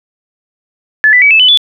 sine tone with pitch steps, 1728 / 1985 / 2280 / 2619 / 3009 / 3456 Hz, A6 / B6 / C#7 / E7 / F#7 / A7, -32 / +8 / +48 / -12 / +28 / -32 cents, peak -3 dBFS, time 1.04-1.574 s, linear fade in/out 0 ms, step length 89 ms, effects none

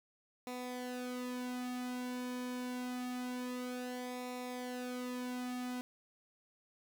sawtooth tone with flanger, 249.3 Hz, B3, 16 cents sharp, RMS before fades -41 dBFS, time 0.47-5.81 s, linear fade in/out 0 ms, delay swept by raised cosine 0.64 to 2.54 ms, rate 0.26 Hz, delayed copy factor -0.7, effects none

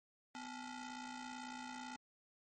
sawtooth ring-modulated tone, 560 Hz, C#5, 18 cents sharp, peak -39 dBFS, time 0.35-1.96 s, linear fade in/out 0 ms, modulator 309 Hz, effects MP3 32 kbps

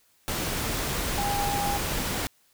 sine tone in noise, 810 Hz, G#5, 43 cents flat, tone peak -27 dBFS, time 1.18-1.77 s, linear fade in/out 0 ms, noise pink, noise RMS -29 dBFS, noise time 0.28-2.27 s, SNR -1 dB, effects white hiss -64 dBFS RMS until 2.53 s

